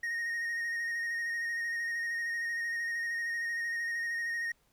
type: tone with vibrato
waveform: triangle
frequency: 1861 Hz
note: A#6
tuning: 3 cents flat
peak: -30 dBFS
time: 0.03-4.52 s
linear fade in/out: 5 ms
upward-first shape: square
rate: 13 Hz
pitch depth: 16 cents each way
effects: pink hiss -71 dBFS RMS until 4.72 s